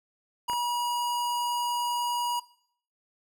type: tone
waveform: square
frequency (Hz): 963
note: B5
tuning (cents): -44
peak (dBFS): -27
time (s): 0.48-2.4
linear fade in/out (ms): 10
type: clicks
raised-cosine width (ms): 0.5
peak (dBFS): -21 / -26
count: 2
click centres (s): 0.498 / 0.533
effects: noise-tail reverb RT60 0.6 s tail -19 dB re dry